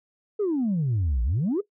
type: exponential two-way sweep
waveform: sine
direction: down then up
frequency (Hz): 440 to 55 to 440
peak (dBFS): -20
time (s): 0.39-1.61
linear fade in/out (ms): 10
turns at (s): 1.23
effects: noise-tail reverb RT60 0.1 s tail -17 dB re dry + tanh soft clip ceiling -19 dBFS